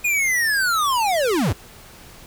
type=linear sweep; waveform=square; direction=down; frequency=2476 to 65.4 Hz; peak=-18 dBFS; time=0.04-1.53 s; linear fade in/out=10 ms; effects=pink hiss -44 dBFS RMS until 2.26 s